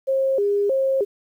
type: tone with vibrato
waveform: sine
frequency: 466.2 Hz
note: A#4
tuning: in tune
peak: -17 dBFS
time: 0.07-1.05 s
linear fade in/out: 20 ms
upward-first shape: square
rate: 1.6 Hz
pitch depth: 240 cents each way
effects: 9-bit